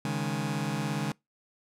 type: chord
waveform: sawtooth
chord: C# suspended second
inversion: none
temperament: just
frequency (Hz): 138.59 / 155.92 / 207.9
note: C#3 / D#3 / G#3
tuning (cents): 0 / +4 / +2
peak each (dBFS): -29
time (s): 0.05-1.12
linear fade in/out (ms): 2
effects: noise-tail reverb RT60 0.2 s tail -25 dB re dry + low-pass 11000 Hz 12 dB/octave